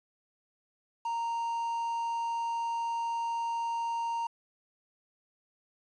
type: tone with quantisation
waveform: triangle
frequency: 928 Hz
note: A#5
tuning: 8 cents flat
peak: -28 dBFS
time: 1.05-4.27 s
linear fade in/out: 5 ms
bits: 9
effects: resampled to 22050 Hz